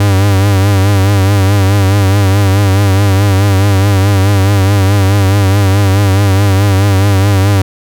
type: tone with vibrato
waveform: 45% pulse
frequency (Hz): 98.5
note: G2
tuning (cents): +9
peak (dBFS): -6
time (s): 0-7.62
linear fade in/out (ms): 5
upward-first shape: triangle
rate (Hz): 4.7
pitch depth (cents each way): 81
effects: none